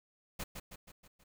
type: noise with echo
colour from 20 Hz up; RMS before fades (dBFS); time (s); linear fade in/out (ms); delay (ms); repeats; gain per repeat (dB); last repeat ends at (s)
pink; -39; 0.39-0.44; 10; 160; 5; -5; 1.24
effects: none